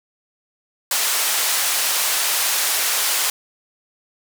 white band-pass noise, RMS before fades -20 dBFS, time 0.91-3.3 s, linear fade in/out 2 ms, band 670 to 13000 Hz, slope 12 dB/octave, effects none

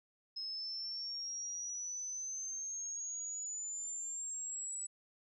sine exponential sweep, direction up, 5140 to 7902 Hz, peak -39 dBFS, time 0.36-4.87 s, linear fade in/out 10 ms, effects none

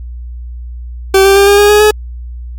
40% pulse tone with pitch steps, 386.2 / 392.3 / 398.4 / 404.7 / 411.1 / 417.5 / 424.1 Hz, G4 / G4 / G4 / G#4 / G#4 / G#4 / G#4, -26 / +1 / +28 / -45 / -18 / +9 / +36 cents, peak -3 dBFS, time 1.14-1.91 s, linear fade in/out 5 ms, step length 110 ms, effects added 60 Hz sine -22 dBFS peak until 2.58 s + Opus 48 kbps

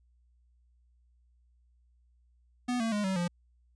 square tone with pitch steps, 246.8 / 226.3 / 207.5 / 190.31 / 174.51 Hz, B3 / A3 / G#3 / F#3 / F3, -1 / +49 / -1 / +49 / -1 cents, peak -29 dBFS, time 2.68-3.28 s, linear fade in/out 10 ms, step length 120 ms, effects added 60 Hz sine -63 dBFS peak until 3.75 s + resampled to 22050 Hz

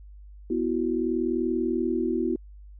sine chord, B suspended fourth, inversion none, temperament equal, 246.9 / 329.6 / 370 Hz, B3 / E4 / F#4, 0 / 0 / 0 cents, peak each -28 / -27 / -28 dBFS, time 0.5-2.36 s, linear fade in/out 5 ms, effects added 50 Hz sine -43 dBFS peak until 2.79 s

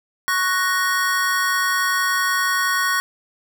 square chord, F# major, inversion second, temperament equal, 1108.7 / 1480 / 1864.7 Hz, C#6 / F#6 / A#6, 0 / 0 / 0 cents, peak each -23 dBFS, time 0.28-3 s, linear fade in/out 0 ms, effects none

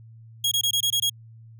sawtooth tone bursts, 3296 Hz, G#7, 14 cents flat, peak -17 dBFS, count 7, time 0.44-1.097 s, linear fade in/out 5 ms, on 75 ms, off 22 ms, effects added 113 Hz sine -44 dBFS peak until 1.59 s

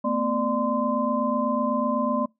sine tone cluster, 224.4 / 252.4 / 593 / 1032 Hz, A3 / B3 / D5 / C6, +34 / +38 / +17 / -24 cents, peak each -27 dBFS, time 0.04-2.26 s, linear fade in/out 10 ms, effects noise-tail reverb RT60 0.2 s tail -25 dB re dry

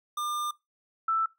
square / sine tone pair in turn, 1200 / 1324.1 Hz, D6 / E6, +37 / +7 cents, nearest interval major second, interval 170 cents, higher second, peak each -30 / -23 dBFS, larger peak second, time 0.17-0.51 / 1.08-1.26 s, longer first, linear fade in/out 5 ms, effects noise-tail reverb RT60 0.2 s tail -20 dB re dry

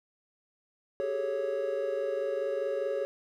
triangle tone cluster, 390 / 414.7 / 435 / 554 Hz, G4 / G#4 / A4 / C#5, -9 / -3 / -20 / -1 cents, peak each -35 / -35 / -35 / -29 dBFS, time 1-3.05 s, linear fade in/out 0 ms, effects none

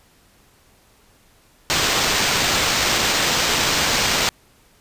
white noise with sample-and-hold, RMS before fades -19 dBFS, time 1.7-4.29 s, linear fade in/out 0 ms, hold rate 11025 Hz, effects pink hiss -55 dBFS RMS until 4.8 s + resampled to 32000 Hz

